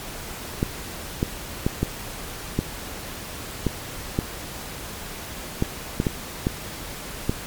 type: clicks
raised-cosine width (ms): 3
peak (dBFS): -7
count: 12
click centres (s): 0.629 / 1.229 / 1.665 / 1.83 / 2.59 / 3.667 / 4.189 / 5.624 / 6.001 / 6.068 / 6.469 / 7.295
effects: pink hiss -35 dBFS RMS until 7.46 s + MP3 96 kbps